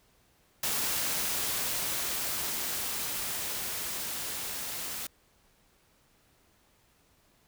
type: noise with level ramp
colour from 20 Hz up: white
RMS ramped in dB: -30 to -37 dBFS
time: 0.63-5.07 s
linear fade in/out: 5 ms
effects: pink hiss -66 dBFS RMS until 7.47 s